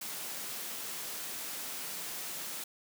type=high-pass noise; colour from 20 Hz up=white; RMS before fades=-40 dBFS; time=0.01-2.64 s; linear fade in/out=5 ms; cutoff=130 Hz; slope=48 dB/octave; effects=none